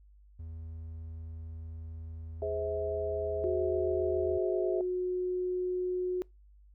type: tone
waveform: triangle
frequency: 81.1 Hz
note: E2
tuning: 28 cents flat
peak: -38 dBFS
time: 0.39-4.38 s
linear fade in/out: 5 ms
type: chord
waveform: sine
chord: Ab augmented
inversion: none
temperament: just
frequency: 415.3 / 519.1 / 648.9 Hz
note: Ab4 / C5 / E5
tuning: 0 / -14 / -27 cents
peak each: -34 / -40 / -34 dBFS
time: 2.42-4.81 s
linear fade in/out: 2 ms
type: tone with pitch glide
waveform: sine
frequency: 368 to 363.8 Hz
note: F#4 to F#4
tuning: -9 to -29 cents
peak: -29 dBFS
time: 3.44-6.22 s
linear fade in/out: 0 ms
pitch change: -20 cents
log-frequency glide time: 4.39-4.84 s
effects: noise-tail reverb RT60 0.2 s tail -24 dB re dry + added 50 Hz sine -55 dBFS peak until 6.74 s